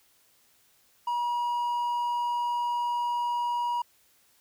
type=tone; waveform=triangle; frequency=960 Hz; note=B5; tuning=49 cents flat; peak=-24 dBFS; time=1.07-3.82 s; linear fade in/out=5 ms; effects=white hiss -64 dBFS RMS until 4.4 s